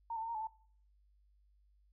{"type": "tone with pitch steps", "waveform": "sine", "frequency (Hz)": [922, 885, 908, 930, 866, 887], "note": ["A#5", "A5", "A#5", "A#5", "A5", "A5"], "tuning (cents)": [-19, 10, -46, -4, -28, 14], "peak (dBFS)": -37, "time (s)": [0.1, 0.472], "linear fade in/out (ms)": 5, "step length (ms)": 62, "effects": ["noise-tail reverb RT60 0.5 s tail -18 dB re dry", "added 50 Hz sine -66 dBFS peak until 1.92 s"]}